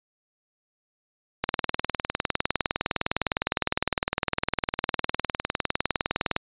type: click train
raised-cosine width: 0.3 ms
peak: -7 dBFS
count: 98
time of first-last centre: 1.44-6.364 s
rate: 19.7 Hz
effects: resampled to 8000 Hz